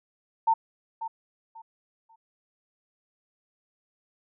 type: tone with echo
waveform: sine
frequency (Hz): 900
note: A5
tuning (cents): +39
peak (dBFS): -18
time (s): 0.47-0.54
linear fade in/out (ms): 10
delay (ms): 540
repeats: 3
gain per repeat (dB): -12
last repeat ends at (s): 2.16
effects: none